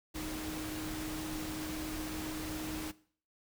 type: tone in noise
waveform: sine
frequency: 311.1 Hz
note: D#4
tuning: in tune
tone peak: -40 dBFS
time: 0.14-2.92 s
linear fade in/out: 20 ms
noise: pink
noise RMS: -42 dBFS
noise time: 0.14-2.92 s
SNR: -1 dB
effects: noise-tail reverb RT60 0.5 s tail -19 dB re dry